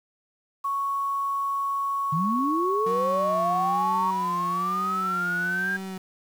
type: tone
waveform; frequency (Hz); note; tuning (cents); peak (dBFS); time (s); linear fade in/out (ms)
sine; 1108.7; C#6; 0; -24; 0.64-4.11; 10
type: linear sweep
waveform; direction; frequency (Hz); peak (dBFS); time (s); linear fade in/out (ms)
sine; up; 147 to 1618; -24; 2.12-5.77; 10
type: tone with vibrato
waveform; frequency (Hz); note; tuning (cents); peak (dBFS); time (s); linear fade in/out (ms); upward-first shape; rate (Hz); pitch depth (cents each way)
35% pulse; 182.6; F#3; -23; -31; 2.86-5.98; 5; sine; 1.1; 77
effects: 8-bit